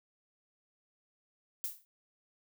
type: noise with exponential decay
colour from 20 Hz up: violet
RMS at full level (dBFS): -33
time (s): 1.64-1.85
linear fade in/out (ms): 0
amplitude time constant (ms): 45
effects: none